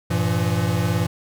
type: chord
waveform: square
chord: E diminished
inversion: first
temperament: equal with one note detuned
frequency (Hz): 98 / 116.54 / 168.76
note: G2 / Bb2 / E3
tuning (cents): 0 / 0 / +41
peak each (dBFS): -24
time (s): 0.1-1.07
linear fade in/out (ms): 10
effects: none